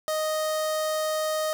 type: tone with notch filter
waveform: sawtooth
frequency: 622.3 Hz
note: D#5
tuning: in tune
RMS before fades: -27 dBFS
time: 0.08-1.53 s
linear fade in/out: 0 ms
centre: 2400 Hz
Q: 1.8
effects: none